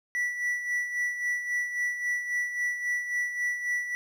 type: tone with tremolo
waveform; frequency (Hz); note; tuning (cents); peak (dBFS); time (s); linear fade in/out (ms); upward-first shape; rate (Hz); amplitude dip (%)
triangle; 1957; B6; -16; -23; 0.15-3.95; 0; sine; 3.7; 60
effects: none